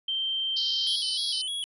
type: tone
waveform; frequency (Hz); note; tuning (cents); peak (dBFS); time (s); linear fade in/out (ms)
sine; 3136; G7; 0; -26; 0.08-0.96; 5
type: band-pass noise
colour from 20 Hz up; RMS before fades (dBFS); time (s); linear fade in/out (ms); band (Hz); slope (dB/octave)
pink; -32; 0.56-1.42; 10; 3900 to 5200; 96
type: tone with vibrato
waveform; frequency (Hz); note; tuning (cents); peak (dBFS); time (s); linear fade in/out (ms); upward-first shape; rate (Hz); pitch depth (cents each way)
square; 3185; G7; +27; -30; 0.87-1.64; 0; square; 3.3; 79
effects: resampled to 24000 Hz